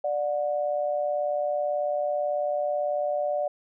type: tone pair together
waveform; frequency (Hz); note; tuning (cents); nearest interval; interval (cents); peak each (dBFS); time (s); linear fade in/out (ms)
sine; 589.8 / 728; D5 / F#5; +7 / -28; major third; 365; -25 / -30; 0.04-3.48; 5
effects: none